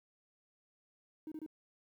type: tone bursts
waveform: triangle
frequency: 311.8 Hz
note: D#4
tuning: 4 cents sharp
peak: -38 dBFS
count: 3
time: 1.27-1.463 s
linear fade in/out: 2 ms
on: 47 ms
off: 26 ms
effects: tanh soft clip ceiling -38 dBFS + 12-bit